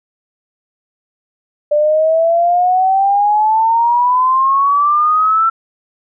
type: exponential sweep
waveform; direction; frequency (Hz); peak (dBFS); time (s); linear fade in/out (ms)
sine; up; 589 to 1345; -9; 1.71-5.5; 10
effects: none